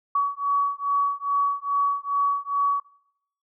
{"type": "beating tone pair", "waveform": "sine", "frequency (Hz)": [1130, 1132.4], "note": ["C#6", "C#6"], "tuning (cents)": [33, 37], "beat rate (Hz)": 2.4, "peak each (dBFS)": [-24, -24], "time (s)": [0.15, 2.8], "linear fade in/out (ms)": 5, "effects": ["noise-tail reverb RT60 0.7 s tail -19 dB re dry"]}